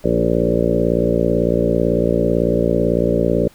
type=harmonic tone with a mistuned harmonic; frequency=58 Hz; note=A#1; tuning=8 cents flat; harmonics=1 / 2 / 3 / 4 / 5 / 6 / 7 / 8 / 9 / 10; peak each=-25 / -26 / -21 / -23 / -24 / -25 / -22 / -22 / -22 / -23 dBFS; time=0.04-3.48 s; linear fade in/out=5 ms; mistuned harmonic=6; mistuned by=-17 cents; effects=pink hiss -49 dBFS RMS until 3.54 s